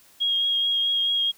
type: tone with vibrato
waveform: sine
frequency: 3270 Hz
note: G#7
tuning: 28 cents flat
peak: -20 dBFS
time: 0.2-1.32 s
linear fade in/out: 20 ms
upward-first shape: triangle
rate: 4.6 Hz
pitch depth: 18 cents each way
effects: white hiss -55 dBFS RMS until 1.37 s